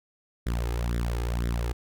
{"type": "tone with flanger", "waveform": "sawtooth", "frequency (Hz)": 58.7, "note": "A#1", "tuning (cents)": 13, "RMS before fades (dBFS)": -28, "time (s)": [0.46, 1.73], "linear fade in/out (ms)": 10, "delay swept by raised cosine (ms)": [0.54, 2.44], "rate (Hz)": 2, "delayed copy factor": 0.75, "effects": []}